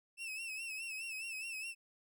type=tone with vibrato; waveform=40% pulse; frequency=2637 Hz; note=E7; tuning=in tune; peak=-40 dBFS; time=0.17-1.75 s; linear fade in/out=50 ms; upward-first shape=sine; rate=4.8 Hz; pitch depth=74 cents each way; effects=none